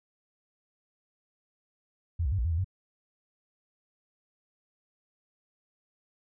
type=tone with pitch steps; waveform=sine; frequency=84.4 / 64.5 / 96.3 / 58.6 / 84.7 / 80.6 / 93.5 Hz; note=E2 / C2 / G2 / A#1 / E2 / E2 / F#2; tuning=+41 / -24 / -30 / +10 / +48 / -38 / +19 cents; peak=-25 dBFS; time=2.19-2.645 s; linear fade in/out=10 ms; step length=65 ms; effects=none